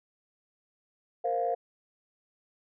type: chord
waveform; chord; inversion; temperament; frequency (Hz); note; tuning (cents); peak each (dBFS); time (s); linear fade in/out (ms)
sine; Bb suspended second; none; equal; 466.2 / 523.3 / 698.5; Bb4 / C5 / F5; 0 / 0 / 0; -32 / -32 / -28; 1.24-1.55; 10
effects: tanh soft clip ceiling -18 dBFS